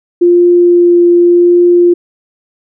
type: tone with vibrato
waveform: sine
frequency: 349.2 Hz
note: F4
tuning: in tune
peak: -3 dBFS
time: 0.21-1.94 s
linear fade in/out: 10 ms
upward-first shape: triangle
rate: 0.87 Hz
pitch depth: 9 cents each way
effects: none